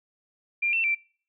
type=tone with pitch steps; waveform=sine; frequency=2387 / 2689 / 2345 Hz; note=D7 / E7 / D7; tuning=+28 / +34 / -3 cents; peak=-22 dBFS; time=0.62-0.95 s; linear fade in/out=10 ms; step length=110 ms; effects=noise-tail reverb RT60 0.5 s tail -25 dB re dry